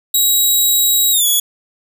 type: tone with pitch glide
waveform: 5% pulse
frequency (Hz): 3843 to 3384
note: B7 to G#7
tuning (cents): -48 to +32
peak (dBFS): -4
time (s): 0.14-1.4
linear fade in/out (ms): 5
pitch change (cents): -220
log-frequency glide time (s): 1.12-1.26
effects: none